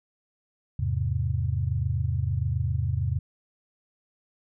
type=chord; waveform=sine; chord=E augmented; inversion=none; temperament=equal; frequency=82.41 / 103.83 / 130.81 Hz; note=E2 / G#2 / B#2; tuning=0 / 0 / 0 cents; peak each=-28 dBFS; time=0.79-3.19 s; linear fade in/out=5 ms; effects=none